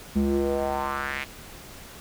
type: tone with band-pass filter sweep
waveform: square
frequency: 69.3 Hz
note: C#2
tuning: in tune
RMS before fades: -26 dBFS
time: 0.15-1.25 s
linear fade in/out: 20 ms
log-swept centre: 220 to 2400 Hz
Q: 3.1
effects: pink hiss -44 dBFS RMS until 2 s